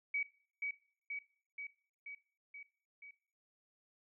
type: tone with echo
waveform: sine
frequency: 2269 Hz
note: C#7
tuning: 40 cents sharp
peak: -33 dBFS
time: 0.14-0.23 s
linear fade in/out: 5 ms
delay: 480 ms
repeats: 6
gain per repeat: -3 dB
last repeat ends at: 3.11 s
effects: noise-tail reverb RT60 0.5 s tail -18 dB re dry